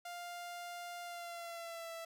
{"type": "tone with pitch glide", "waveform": "sawtooth", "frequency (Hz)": [700, 662.2], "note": ["F5", "E5"], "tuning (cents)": [4, 8], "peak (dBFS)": -40, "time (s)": [0.05, 2.05], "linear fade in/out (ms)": 5, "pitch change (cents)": -96, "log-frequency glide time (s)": [1.03, 1.93], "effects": []}